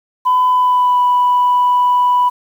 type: tone with pitch glide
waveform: sine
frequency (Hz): 1005 to 987.2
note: B5 to B5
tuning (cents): +30 to -1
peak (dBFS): -8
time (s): 0.25-2.3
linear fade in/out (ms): 20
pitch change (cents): -31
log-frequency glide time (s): 0.48-1.01
effects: tanh soft clip ceiling -6 dBFS + 7-bit